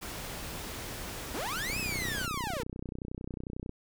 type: noise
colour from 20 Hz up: pink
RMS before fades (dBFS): -40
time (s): 0.01-2.27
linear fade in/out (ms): 20
type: linear two-way sweep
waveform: sawtooth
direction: up then down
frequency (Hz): 209.8 to 2637 to 420.8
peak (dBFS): -30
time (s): 1.34-2.63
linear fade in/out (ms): 5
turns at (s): 1.79
type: click train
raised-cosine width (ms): 3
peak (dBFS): -25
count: 63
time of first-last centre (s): 1.7-3.694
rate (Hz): 31.1
effects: none